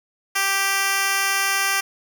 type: tone with high-pass filter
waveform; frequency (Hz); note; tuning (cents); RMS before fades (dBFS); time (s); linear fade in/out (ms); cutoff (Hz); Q
10% pulse; 392; G4; 0; -21; 0.35-1.81; 10; 1200; 0.52
effects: none